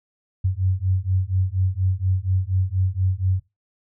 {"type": "beating tone pair", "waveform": "sine", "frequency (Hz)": [91.7, 95.9], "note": ["F#2", "G2"], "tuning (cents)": [-15, -37], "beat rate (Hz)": 4.2, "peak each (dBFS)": -22, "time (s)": [0.44, 3.4], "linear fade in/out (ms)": 10, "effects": ["noise-tail reverb RT60 0.2 s tail -17 dB re dry"]}